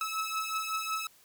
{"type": "beating tone pair", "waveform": "sawtooth", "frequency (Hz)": [1295, 1300.4], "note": ["E6", "E6"], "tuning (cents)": [-31, -24], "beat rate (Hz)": 5.4, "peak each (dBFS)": [-32, -30], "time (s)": [0.01, 1.07], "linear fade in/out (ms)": 2, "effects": ["white hiss -61 dBFS RMS until 1.24 s"]}